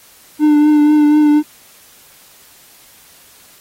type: tone with vibrato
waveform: triangle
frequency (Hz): 299.2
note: D4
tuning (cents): +32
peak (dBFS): -5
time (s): 0.39-1.43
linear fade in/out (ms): 50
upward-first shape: triangle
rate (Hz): 4.1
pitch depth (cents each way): 27
effects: white hiss -45 dBFS RMS until 3.6 s + AAC 48 kbps